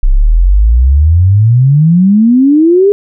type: exponential sweep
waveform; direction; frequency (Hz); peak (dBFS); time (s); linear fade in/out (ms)
sine; up; 30.87 to 415.3; -3; 0.03-2.92; 0
effects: none